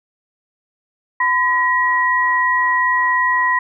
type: tone pair together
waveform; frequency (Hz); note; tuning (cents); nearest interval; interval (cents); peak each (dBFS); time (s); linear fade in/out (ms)
sine; 1010.7 / 1908; B5 / A#6; +40 / +40; major seventh; 1100; -16; 1.2-3.59; 5
effects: none